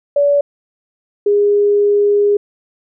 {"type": "tone pair in turn", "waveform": "sine", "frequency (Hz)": [573, 409.7], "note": ["D5", "G#4"], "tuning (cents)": [-43, -24], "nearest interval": "tritone", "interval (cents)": 581, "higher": "first", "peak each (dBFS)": -9, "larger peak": "neither", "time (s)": [[0.16, 0.41], [1.26, 2.37]], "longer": "second", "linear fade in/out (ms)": 5, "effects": []}